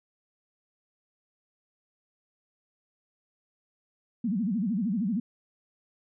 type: tone with vibrato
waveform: sine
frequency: 209.5 Hz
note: G#3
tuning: 15 cents sharp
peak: -25 dBFS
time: 4.24-5.2 s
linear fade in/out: 5 ms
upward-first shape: sine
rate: 13 Hz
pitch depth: 260 cents each way
effects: none